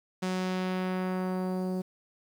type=tone with low-pass filter sweep; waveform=sawtooth; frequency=185 Hz; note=F#3; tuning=in tune; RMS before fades=-31 dBFS; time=0.22-1.82 s; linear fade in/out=10 ms; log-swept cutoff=8100 to 510 Hz; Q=0.83; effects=9-bit